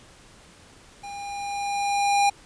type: tone with level ramp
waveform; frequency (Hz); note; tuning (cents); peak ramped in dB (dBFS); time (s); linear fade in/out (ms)
square; 807; G#5; -50; -36 to -17; 1.03-2.3; 10
effects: pink hiss -51 dBFS RMS until 2.45 s + resampled to 22050 Hz